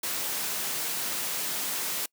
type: noise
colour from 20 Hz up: white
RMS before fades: -31 dBFS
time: 0.03-2.06 s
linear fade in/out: 5 ms
effects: noise-tail reverb RT60 0.1 s tail -26 dB re dry + high-pass 150 Hz 12 dB/octave